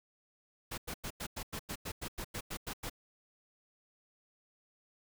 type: noise bursts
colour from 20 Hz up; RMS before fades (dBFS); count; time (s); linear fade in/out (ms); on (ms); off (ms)
pink; -40; 14; 0.71-2.898; 10; 69; 94
effects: none